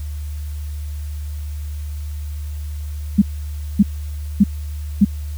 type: tone bursts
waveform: sine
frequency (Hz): 202.6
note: G#3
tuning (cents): -43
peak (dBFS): -6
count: 4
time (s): 3.18-5.05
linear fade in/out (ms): 10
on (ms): 40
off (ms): 570
effects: added 74 Hz sine -24 dBFS peak until 5.37 s + white hiss -46 dBFS RMS until 5.37 s